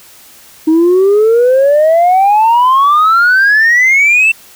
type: exponential sweep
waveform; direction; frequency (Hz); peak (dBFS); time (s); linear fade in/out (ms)
sine; up; 311.1 to 2699; -3; 0.67-4.32; 10
effects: tanh soft clip ceiling -3 dBFS + white hiss -39 dBFS RMS until 4.55 s